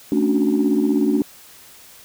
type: chord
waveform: sine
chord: D major seventh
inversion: second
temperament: equal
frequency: 220 / 277.2 / 293.7 / 370 Hz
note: A3 / C#4 / D4 / F#4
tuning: 0 / 0 / 0 / 0 cents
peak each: -20 / -20 / -18 / -22 dBFS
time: 0.12-1.22 s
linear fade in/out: 2 ms
effects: tanh soft clip ceiling -8 dBFS + white hiss -45 dBFS RMS until 2.04 s